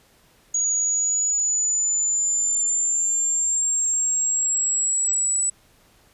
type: exponential sweep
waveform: sine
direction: up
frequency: 6720 to 7902 Hz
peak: -19 dBFS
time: 0.54-5.5 s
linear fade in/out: 5 ms
effects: pink hiss -57 dBFS RMS until 6.13 s + resampled to 32000 Hz